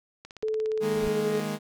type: click train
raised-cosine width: 0.2 ms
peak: -26 dBFS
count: 15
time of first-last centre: 0.25-1.069 s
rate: 17.1 Hz
type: tone with pitch glide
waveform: sine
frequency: 435.4 to 426.9 Hz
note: A4 to G#4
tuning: -18 to +48 cents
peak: -25 dBFS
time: 0.43-1.4 s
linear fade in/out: 0 ms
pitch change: -34 cents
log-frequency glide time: 0.88-1.19 s
type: chord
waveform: sawtooth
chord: D# suspended fourth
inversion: none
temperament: equal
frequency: 155.56 / 207.7 / 233.1 Hz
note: D#3 / G#3 / A#3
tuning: 0 / 0 / 0 cents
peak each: -31 / -27 / -32 dBFS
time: 0.8-1.59 s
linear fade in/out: 50 ms
type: noise with exponential growth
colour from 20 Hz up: brown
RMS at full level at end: -35 dBFS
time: 0.81-1.08 s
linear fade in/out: 0 ms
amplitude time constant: 57 ms
effects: none